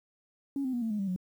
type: tone with pitch steps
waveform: sine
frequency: 277.2 / 258.6 / 241.3 / 225.2 / 210.1 / 196.01 / 182.88 Hz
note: C#4 / C4 / B3 / A3 / G#3 / G3 / F#3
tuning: 0 / -20 / -40 / +40 / +20 / 0 / -20 cents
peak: -28 dBFS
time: 0.56-1.162 s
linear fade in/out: 2 ms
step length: 86 ms
effects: tanh soft clip ceiling -24 dBFS + 10-bit